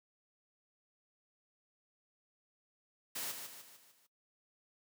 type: noise with echo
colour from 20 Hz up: white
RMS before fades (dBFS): -40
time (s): 3.15-3.32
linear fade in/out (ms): 10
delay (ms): 150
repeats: 5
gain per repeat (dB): -6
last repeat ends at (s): 4.07
effects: noise-tail reverb RT60 0.1 s tail -17 dB re dry + high-pass 150 Hz 12 dB/octave